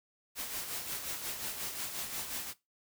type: noise with tremolo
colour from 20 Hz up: white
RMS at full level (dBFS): -37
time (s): 0.35-2.54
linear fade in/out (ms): 50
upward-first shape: sine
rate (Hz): 5.6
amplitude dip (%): 50
effects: noise-tail reverb RT60 0.2 s tail -18 dB re dry